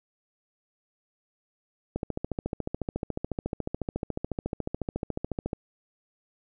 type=click train; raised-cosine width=2 ms; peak=-16 dBFS; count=51; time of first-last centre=1.96-5.531 s; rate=14 Hz; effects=none